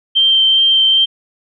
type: tone with vibrato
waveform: sine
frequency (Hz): 3136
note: G7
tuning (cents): 0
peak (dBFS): -8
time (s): 0.15-1.06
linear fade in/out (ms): 20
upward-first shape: triangle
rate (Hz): 2.5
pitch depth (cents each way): 10
effects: none